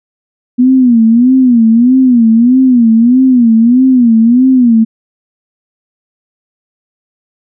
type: tone with vibrato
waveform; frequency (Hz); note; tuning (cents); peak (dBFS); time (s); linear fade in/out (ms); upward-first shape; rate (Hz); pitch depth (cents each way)
sine; 242.1; B3; -34; -3; 0.58-4.85; 20; sine; 1.6; 140
effects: none